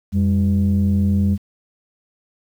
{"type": "tone pair together", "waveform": "sine", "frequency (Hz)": [89, 199.8], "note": ["F2", "G3"], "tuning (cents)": [33, 33], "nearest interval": "octave + major second", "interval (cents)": 1400, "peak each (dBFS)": -15, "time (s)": [0.12, 1.38], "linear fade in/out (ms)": 50, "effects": ["tanh soft clip ceiling -10 dBFS", "8-bit"]}